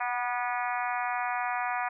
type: harmonic tone with a mistuned harmonic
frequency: 243.7 Hz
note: B3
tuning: 23 cents flat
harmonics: 3 / 4 / 5 / 6 / 7 / 8 / 9 / 10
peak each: -32 / -34 / -36 / -38 / -39 / -40 / -41 / -42 dBFS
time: 0-1.89 s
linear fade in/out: 10 ms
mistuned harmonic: 3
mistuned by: +18 cents
effects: none